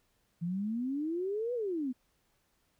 sine exponential two-way sweep, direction up then down, 164.81 to 501 to 241.9 Hz, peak -31 dBFS, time 0.41-1.93 s, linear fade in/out 20 ms, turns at 1.54 s, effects pink hiss -74 dBFS RMS until 2.79 s

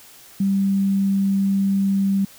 sine tone, 196 Hz, G3, in tune, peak -16 dBFS, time 0.4-2.25 s, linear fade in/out 5 ms, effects white hiss -46 dBFS RMS until 2.38 s

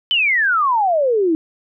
sine exponential sweep, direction down, 3090 to 308.6 Hz, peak -13 dBFS, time 0.11-1.35 s, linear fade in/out 0 ms, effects none

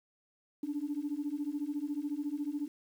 sine beating tone pair, 284.2 / 298.2 Hz, C#4 / D4, +43 / +27 cents, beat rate 14 Hz, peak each -36 / -35 dBFS, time 0.63-2.68 s, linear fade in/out 5 ms, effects tanh soft clip ceiling -26 dBFS + 10-bit

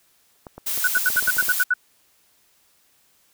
clicks, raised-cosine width 1 ms, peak -23 dBFS, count 11, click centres 0.468 / 0.58 / 0.777 / 0.97 / 1.102 / 1.161 / 1.226 / 1.28 / 1.369 / 1.427 / 1.484 s
blue noise, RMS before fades -25 dBFS, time 0.66-1.64 s, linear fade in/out 10 ms
sine tone bursts, 1480 Hz, F#6, in tune, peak -15 dBFS, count 9, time 0.84-1.739 s, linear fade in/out 5 ms, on 35 ms, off 73 ms
effects white hiss -61 dBFS RMS until 3.33 s

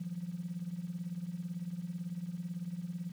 sine tone with tremolo, 174.61 Hz, F3, in tune, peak -32 dBFS, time 0-3.12 s, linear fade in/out 10 ms, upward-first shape triangle, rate 18 Hz, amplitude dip 90%, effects tanh soft clip ceiling -29 dBFS + 10-bit

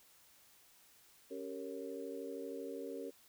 harmonic tone with a mistuned harmonic, 92.5 Hz, F#2, in tune, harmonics 3 / 4 / 5 / 6, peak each -47 / -47 / -45 / -50 dBFS, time 1.3-3.11 s, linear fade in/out 20 ms, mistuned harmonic 4, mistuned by +89 cents, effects white hiss -65 dBFS RMS until 3.28 s

